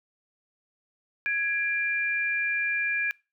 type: tone pair together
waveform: sine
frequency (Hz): 1661.2 / 2378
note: G#6 / D7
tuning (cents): 0 / +21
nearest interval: tritone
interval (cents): 621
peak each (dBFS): -27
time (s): 1.26-3.11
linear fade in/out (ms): 0
effects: noise-tail reverb RT60 0.3 s tail -24 dB re dry